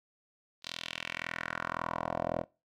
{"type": "tone with band-pass filter sweep", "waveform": "10% pulse", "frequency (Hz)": 41.84, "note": "E1", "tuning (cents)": 27, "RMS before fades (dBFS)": -37, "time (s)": [0.62, 2.45], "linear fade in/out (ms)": 50, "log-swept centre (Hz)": [4200, 550], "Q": 2.5, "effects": ["noise-tail reverb RT60 0.3 s tail -23 dB re dry"]}